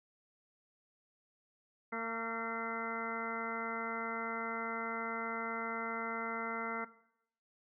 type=harmonic tone with a mistuned harmonic; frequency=228.1 Hz; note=A#3; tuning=37 cents flat; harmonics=1 / 2 / 3 / 4 / 5 / 6 / 7 / 8 / 9; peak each=-43 / -43 / -47 / -45 / -47 / -41 / -51 / -51 / -43 dBFS; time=1.92-6.85 s; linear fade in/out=10 ms; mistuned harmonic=7; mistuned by=-58 cents; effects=noise-tail reverb RT60 0.7 s tail -17 dB re dry